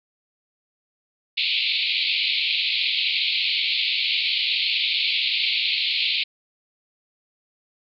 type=band-pass noise; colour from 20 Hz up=white; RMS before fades=-23 dBFS; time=1.37-6.24 s; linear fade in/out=10 ms; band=2200 to 4400 Hz; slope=96 dB/octave; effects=none